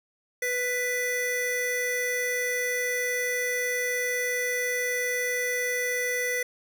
square tone pair together, 493.9 / 1983.6 Hz, B4 / B6, 0 / +7 cents, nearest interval 2 octaves, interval 2407 cents, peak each -31 / -28 dBFS, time 0.42-6.43 s, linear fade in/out 5 ms, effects none

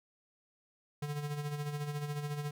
square tone with tremolo, 146.83 Hz, D3, in tune, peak -34 dBFS, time 1.02-2.51 s, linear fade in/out 5 ms, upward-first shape sine, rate 14 Hz, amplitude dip 55%, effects none

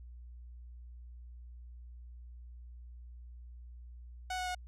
sawtooth tone with pitch steps, 740 / 733.6 / 727.3 Hz, F#5 / F#5 / F#5, 0 / -15 / -30 cents, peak -31 dBFS, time 4.3-4.549 s, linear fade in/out 5 ms, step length 83 ms, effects added 60 Hz sine -47 dBFS peak until 4.67 s + low-pass 9000 Hz 12 dB/octave

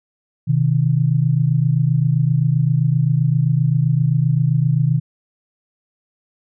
sine tone pair together, 127.9 / 155.56 Hz, C3 / D#3, -39 / 0 cents, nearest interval minor third, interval 339 cents, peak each -16 dBFS, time 0.47-5 s, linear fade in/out 20 ms, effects none

